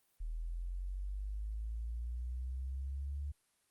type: linear sweep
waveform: sine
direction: up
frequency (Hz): 38.97 to 72.4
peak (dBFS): -37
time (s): 0.2-3.32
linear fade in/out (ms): 10
effects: white hiss -75 dBFS RMS until 3.7 s + Opus 32 kbps